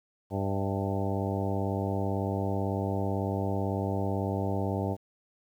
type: harmonic tone with a mistuned harmonic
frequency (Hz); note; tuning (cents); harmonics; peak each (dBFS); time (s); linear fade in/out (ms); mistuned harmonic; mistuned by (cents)
98; G2; 0; 1 / 2 / 3 / 4 / 5 / 6 / 7 / 8 / 9; -31 / -34 / -36 / -37 / -38 / -39 / -39 / -40 / -41; 0.3-4.97; 50; 7; -51
effects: 10-bit